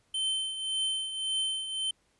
square tone with tremolo, 3089 Hz, G7, 26 cents flat, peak -27 dBFS, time 0.14-1.91 s, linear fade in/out 5 ms, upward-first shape triangle, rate 1.8 Hz, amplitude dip 65%, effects pink hiss -70 dBFS RMS until 2.19 s + resampled to 24000 Hz

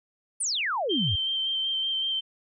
sine exponential sweep, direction down, 9956 to 78.5 Hz, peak -25 dBFS, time 0.4-1.16 s, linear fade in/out 10 ms
sine tone with vibrato, 3136 Hz, G7, in tune, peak -25 dBFS, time 0.89-2.21 s, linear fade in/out 20 ms, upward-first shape square, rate 5.3 Hz, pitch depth 14 cents each way
effects none

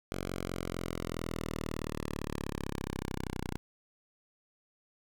5% pulse linear sweep, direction down, 46.35 to 30.43 Hz, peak -24 dBFS, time 0.12-3.57 s, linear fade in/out 0 ms, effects none

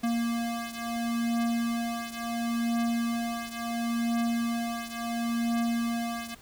square beating tone pair, 233.1 / 233.82 Hz, A#3 / A#3, 0 / +5 cents, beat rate 0.72 Hz, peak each -30 / -33 dBFS, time 0.03-6.35 s, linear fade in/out 10 ms, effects pink hiss -54 dBFS RMS until 6.41 s

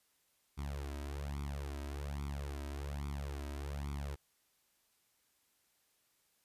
sawtooth tone with flanger, 71 Hz, C#2, 42 cents sharp, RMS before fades -41 dBFS, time 0.57-4.16 s, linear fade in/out 20 ms, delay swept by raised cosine 0.86 to 3.16 ms, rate 1.2 Hz, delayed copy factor +0.9, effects white hiss -75 dBFS RMS until 6.44 s + resampled to 32000 Hz

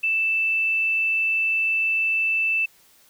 sine tone, 2647 Hz, E7, 7 cents sharp, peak -19 dBFS, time 0.03-2.66 s, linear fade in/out 10 ms, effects white hiss -56 dBFS RMS until 3.09 s

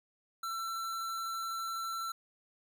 square tone, 1344 Hz, E6, 33 cents sharp, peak -36 dBFS, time 0.43-2.12 s, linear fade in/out 5 ms, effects none

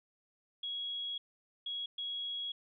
sine tone bursts at uneven times, 3322 Hz, G#7, in tune, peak -36 dBFS, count 3, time 0.63-1.18 / 1.66-1.86 / 1.98-2.52 s, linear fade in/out 5 ms, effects none

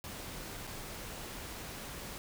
pink noise with dropouts, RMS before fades -44 dBFS, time 0.04-2.18 s, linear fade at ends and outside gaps 0 ms, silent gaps 0.67-0.675 s, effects none

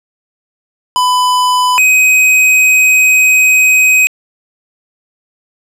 square tone pair in turn, 1000 / 2520 Hz, B5 / D#7, +21 / +21 cents, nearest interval octave + major third, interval 1600 cents, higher second, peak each -9 / -6 dBFS, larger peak second, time 0.96-1.78 / 1.78-4.07 s, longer second, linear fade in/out 0 ms, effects low-pass 12000 Hz 12 dB/octave + 8-bit

